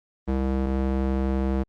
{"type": "tone with band-pass filter", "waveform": "square", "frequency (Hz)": 66, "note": "C2", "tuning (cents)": 16, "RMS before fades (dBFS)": -24, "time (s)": [0.27, 1.64], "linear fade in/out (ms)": 20, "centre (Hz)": 280, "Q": 0.6, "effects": ["Opus 24 kbps"]}